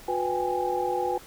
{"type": "tone cluster", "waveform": "sine", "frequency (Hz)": [360.1, 494.8, 793, 833], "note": ["F#4", "B4", "G5", "G#5"], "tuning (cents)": [-47, 3, 20, 5], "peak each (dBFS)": -30, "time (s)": [0.08, 1.18], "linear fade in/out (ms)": 5, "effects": ["pink hiss -48 dBFS RMS until 1.26 s"]}